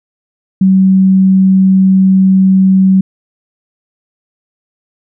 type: tone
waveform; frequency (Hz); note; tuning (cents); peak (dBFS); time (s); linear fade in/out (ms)
sine; 190; F#3; +46; -4; 0.61-3.01; 5
effects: none